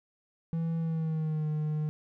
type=tone with pitch glide; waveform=triangle; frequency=164.7 to 152.79 Hz; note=E3 to D#3; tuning=-1 to -31 cents; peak=-26 dBFS; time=0.53-1.89 s; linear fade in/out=0 ms; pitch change=-130 cents; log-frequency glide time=0.78-1.48 s; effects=none